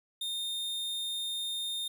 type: tone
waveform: 45% pulse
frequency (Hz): 3652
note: A#7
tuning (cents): -36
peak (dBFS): -33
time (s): 0.21-1.88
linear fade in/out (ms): 5
effects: none